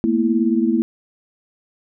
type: tone cluster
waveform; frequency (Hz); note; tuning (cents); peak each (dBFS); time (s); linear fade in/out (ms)
sine; 222.4 / 240.8 / 330.5; A3 / B3 / E4; +19 / -44 / +5; -19; 0.04-0.82; 0
effects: none